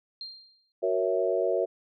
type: tone with exponential decay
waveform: sine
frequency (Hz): 4189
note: C8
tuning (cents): +1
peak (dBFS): -34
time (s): 0.21-0.72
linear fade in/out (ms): 1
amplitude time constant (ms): 110
type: chord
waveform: sine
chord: F# dominant seventh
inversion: none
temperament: equal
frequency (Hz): 370 / 466.2 / 554.4 / 659.3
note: F#4 / A#4 / C#5 / E5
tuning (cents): 0 / 0 / 0 / 0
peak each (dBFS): -29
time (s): 0.82-1.66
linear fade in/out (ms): 20
effects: none